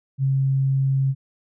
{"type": "tone", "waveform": "sine", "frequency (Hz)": 135.1, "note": "C#3", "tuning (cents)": -44, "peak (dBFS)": -17, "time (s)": [0.18, 1.15], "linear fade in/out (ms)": 50, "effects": []}